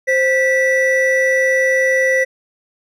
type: tone pair together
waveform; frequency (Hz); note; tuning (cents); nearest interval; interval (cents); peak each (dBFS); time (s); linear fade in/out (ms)
triangle; 523.3 / 1959.2; C5 / B6; 0 / -14; octave + major seventh; 2286; -13; 0.07-2.25; 20
effects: none